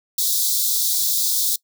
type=high-pass noise; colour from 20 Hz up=white; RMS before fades=-20 dBFS; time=0.18-1.56 s; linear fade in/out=5 ms; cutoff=3500 Hz; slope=96 dB/octave; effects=noise-tail reverb RT60 0.1 s tail -23 dB re dry